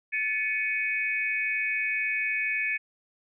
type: tone cluster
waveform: sine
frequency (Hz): 1739 / 2230 / 2506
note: A6 / C#7 / D#7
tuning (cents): -21 / +10 / +12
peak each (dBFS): -31 / -29 / -30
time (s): 0.12-2.78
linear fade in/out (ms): 20
effects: none